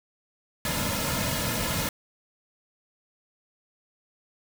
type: noise with comb filter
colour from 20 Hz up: pink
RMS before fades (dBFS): -28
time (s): 0.65-1.89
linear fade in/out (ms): 2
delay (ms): 2.6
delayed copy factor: -0.75
effects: none